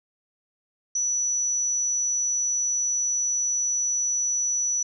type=tone; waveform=sine; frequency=5920 Hz; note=F#8; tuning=in tune; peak=-22 dBFS; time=0.95-4.83 s; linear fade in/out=5 ms; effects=none